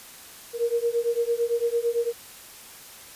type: beating tone pair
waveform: sine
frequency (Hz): 465.6 / 474.5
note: A#4 / A#4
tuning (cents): -2 / +31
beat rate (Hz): 8.9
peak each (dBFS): -25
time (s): 0.53-2.13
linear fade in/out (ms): 50
effects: white hiss -45 dBFS RMS until 3.15 s + resampled to 32000 Hz